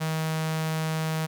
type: tone with notch filter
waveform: sawtooth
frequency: 158.7 Hz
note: D#3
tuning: 35 cents sharp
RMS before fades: -28 dBFS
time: 0-1.27 s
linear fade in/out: 20 ms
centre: 340 Hz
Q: 1.5
effects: none